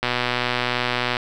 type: click train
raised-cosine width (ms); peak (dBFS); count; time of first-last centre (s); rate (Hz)
0.3; -5; 141; 0.03-1.168; 123
effects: none